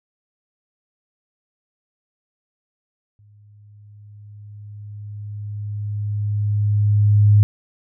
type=tone with exponential growth; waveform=sine; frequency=103.83 Hz; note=G#2; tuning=in tune; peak=-8 dBFS; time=3.19-7.43 s; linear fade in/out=0 ms; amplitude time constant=920 ms; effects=none